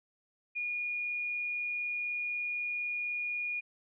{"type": "tone", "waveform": "sine", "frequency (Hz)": 2439, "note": "D#7", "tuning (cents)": -35, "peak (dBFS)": -32, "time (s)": [0.55, 3.61], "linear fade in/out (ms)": 20, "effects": []}